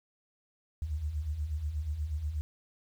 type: beating tone pair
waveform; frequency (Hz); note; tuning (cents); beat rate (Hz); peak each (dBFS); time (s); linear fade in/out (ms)
sine; 69.3 / 77.6; C#2 / D#2; 0 / -4; 8.3; -39 / -32; 0.82-2.41; 0
effects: 10-bit